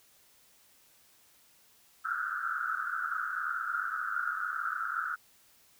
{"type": "band-pass noise", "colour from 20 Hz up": "pink", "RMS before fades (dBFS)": -34, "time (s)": [2.04, 5.16], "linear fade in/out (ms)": 20, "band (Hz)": [1300, 1500], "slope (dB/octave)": 96, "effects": ["white hiss -63 dBFS RMS until 5.79 s"]}